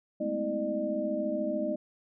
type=tone cluster; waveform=sine; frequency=207.4 / 221.4 / 254.3 / 321.1 / 604 Hz; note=G#3 / A3 / C4 / E4 / D5; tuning=-2 / +11 / -49 / -45 / +48 cents; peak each=-38 / -37 / -36 / -35 / -31 dBFS; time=0.2-1.76 s; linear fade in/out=10 ms; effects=none